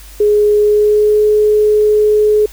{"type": "tone with pitch glide", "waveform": "sine", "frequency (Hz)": [417.8, 423.4], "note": ["G#4", "G#4"], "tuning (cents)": [10, 33], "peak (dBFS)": -7, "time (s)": [0.2, 2.46], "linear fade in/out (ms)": 5, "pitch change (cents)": 23, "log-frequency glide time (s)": [0.57, 1.23], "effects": ["added 50 Hz sine -34 dBFS peak until 2.52 s", "white hiss -39 dBFS RMS until 2.52 s"]}